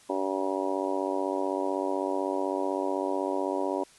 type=harmonic tone; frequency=95.9 Hz; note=G2; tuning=37 cents flat; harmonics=3 / 4 / 5 / 6 / 7 / 8 / 9 / 10; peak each=-33 / -32 / -38 / -33 / -37 / -39 / -41 / -35 dBFS; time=0.09-3.84 s; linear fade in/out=10 ms; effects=white hiss -56 dBFS RMS until 3.98 s + resampled to 24000 Hz